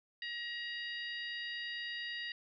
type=harmonic tone; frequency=949 Hz; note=A#5; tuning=31 cents sharp; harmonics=2 / 3 / 4 / 5; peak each=-41 / -45 / -47 / -49 dBFS; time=0.22-2.32 s; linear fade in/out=2 ms; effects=none